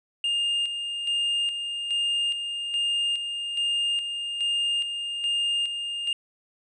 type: tone with tremolo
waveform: triangle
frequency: 2818 Hz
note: F7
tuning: 15 cents sharp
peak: -21 dBFS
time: 0.24-6.13 s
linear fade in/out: 2 ms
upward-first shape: square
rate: 1.2 Hz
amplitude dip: 50%
effects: resampled to 24000 Hz